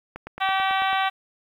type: click train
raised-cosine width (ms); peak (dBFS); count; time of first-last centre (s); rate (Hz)
0.5; -20; 8; 0.16-0.93; 9.09
type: harmonic tone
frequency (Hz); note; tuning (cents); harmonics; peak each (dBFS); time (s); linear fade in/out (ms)
384.4; G4; -34; 2 / 3 / 4 / 5 / 6 / 7 / 8 / 9 / 10; -23 / -27 / -29 / -31 / -33 / -34 / -35 / -36 / -37; 0.4-1.1; 20
effects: 9-bit